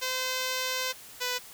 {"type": "tone pair in turn", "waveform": "5% pulse", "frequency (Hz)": [514, 496.8], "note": ["C5", "B4"], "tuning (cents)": [-31, 10], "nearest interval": "minor second", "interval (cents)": 59, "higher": "first", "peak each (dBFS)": -17, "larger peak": "neither", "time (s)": [[0.01, 0.93], [1.2, 1.39]], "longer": "first", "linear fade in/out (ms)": 20, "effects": ["white hiss -48 dBFS RMS until 1.53 s"]}